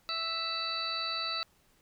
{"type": "harmonic tone with a mistuned harmonic", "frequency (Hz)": 659.3, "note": "E5", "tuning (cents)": 0, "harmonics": [1, 2, 3, 4, 6, 7], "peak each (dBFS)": [-46, -37, -46, -41, -36, -37], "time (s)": [0.09, 1.43], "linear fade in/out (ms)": 0, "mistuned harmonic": 7, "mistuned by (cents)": -27, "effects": ["pink hiss -67 dBFS RMS until 1.81 s"]}